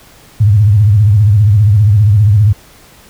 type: tone with vibrato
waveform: sine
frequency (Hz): 104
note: G#2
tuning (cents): +3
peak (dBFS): -4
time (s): 0.4-2.53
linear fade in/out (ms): 10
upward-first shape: sine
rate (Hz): 15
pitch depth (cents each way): 130
effects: pink hiss -41 dBFS RMS until 3.09 s